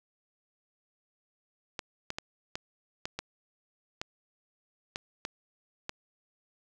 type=clicks; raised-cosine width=0.2 ms; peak=-17 dBFS; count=10; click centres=1.792 / 2.104 / 2.185 / 2.555 / 3.055 / 3.19 / 4.015 / 4.959 / 5.251 / 5.894 s; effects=none